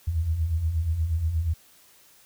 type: beating tone pair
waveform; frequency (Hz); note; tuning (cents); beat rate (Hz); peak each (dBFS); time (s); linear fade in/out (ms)
sine; 74.6 / 83; D2 / E2; +28 / +12; 8.4; -31 / -23; 0.07-1.54; 10
effects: white hiss -56 dBFS RMS until 2.25 s